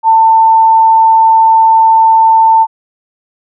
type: tone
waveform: sine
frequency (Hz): 894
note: A5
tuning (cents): +27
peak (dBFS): -3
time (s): 0.03-2.67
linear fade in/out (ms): 50
effects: none